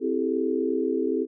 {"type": "chord", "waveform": "sine", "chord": "A minor seventh", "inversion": "first", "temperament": "equal with one note detuned", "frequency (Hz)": [261.6, 329.6, 392, 432.9], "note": ["C4", "E4", "G4", "A4"], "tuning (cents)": [0, 0, 0, -28], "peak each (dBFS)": -28, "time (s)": [0, 1.27], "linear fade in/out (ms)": 50, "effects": []}